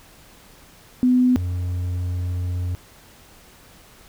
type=tone pair in turn; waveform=sine / triangle; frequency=250.9 / 89.32 Hz; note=B3 / F2; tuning=+28 / +39 cents; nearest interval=octave + tritone; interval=1789 cents; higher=first; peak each=-13 / -20 dBFS; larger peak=first; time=1.03-1.36 / 1.36-2.75 s; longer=second; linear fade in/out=0 ms; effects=pink hiss -49 dBFS RMS until 4.08 s